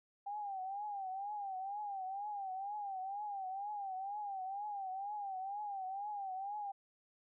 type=tone with vibrato; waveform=sine; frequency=793 Hz; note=G5; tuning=20 cents sharp; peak=-39 dBFS; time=0.26-6.72 s; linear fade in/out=10 ms; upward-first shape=triangle; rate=2.1 Hz; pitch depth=120 cents each way; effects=none